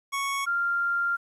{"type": "tone pair in turn", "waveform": ["25% pulse", "sine"], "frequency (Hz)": [1108.7, 1392], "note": ["C#6", "F6"], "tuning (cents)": [0, -6], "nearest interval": "major third", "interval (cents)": 394, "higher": "second", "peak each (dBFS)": -23, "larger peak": "neither", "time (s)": [[0.12, 0.46], [0.46, 1.17]], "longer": "second", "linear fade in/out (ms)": 20, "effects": ["resampled to 32000 Hz", "10-bit"]}